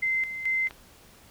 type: tone with tremolo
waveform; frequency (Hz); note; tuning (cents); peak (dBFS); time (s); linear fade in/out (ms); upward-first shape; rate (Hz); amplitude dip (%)
sine; 2073; C7; -17; -23; 0.02-0.69; 10; square; 2.3; 65
type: click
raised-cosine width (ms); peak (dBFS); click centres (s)
0.3; -25; 0.709
effects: pink hiss -54 dBFS RMS until 1.3 s